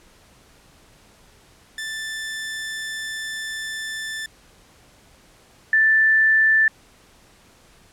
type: tone pair in turn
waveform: sawtooth / sine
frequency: 1765 / 1765 Hz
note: A6 / A6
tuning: +5 / +5 cents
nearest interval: unison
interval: 0 cents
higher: neither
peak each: -24 / -13 dBFS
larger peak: second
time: 1.78-4.26 / 5.73-6.68 s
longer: first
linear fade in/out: 2 ms
effects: pink hiss -53 dBFS RMS until 7.92 s + low-pass 11000 Hz 12 dB/octave